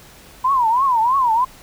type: tone with vibrato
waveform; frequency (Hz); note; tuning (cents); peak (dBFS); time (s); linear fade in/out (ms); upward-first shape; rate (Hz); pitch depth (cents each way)
sine; 987.8; B5; 0; -13; 0.44-1.45; 10; triangle; 3.1; 230
effects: pink hiss -44 dBFS RMS until 1.62 s